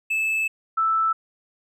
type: tone pair in turn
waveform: triangle / sine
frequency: 2618 / 1319.6 Hz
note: E7 / E6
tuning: -13 / +1 cents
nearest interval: octave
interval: 1186 cents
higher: first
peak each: -19 / -18 dBFS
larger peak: second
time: 0.1-0.48 / 0.77-1.13 s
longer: first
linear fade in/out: 10 ms
effects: none